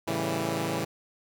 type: chord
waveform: 10% pulse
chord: A dominant seventh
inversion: none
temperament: equal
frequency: 110 / 138.59 / 164.81 / 196 Hz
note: A2 / C#3 / E3 / G3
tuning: 0 / 0 / 0 / 0 cents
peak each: -26 / -26 / -23 / -28 dBFS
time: 0.07-0.85 s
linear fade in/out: 10 ms
effects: none